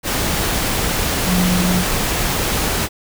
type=tone in noise; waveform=sine; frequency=180.6 Hz; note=F#3; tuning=42 cents flat; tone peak=-15 dBFS; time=1.26-1.85 s; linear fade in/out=50 ms; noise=pink; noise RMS=-19 dBFS; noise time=0.03-2.89 s; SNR=+1 dB; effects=none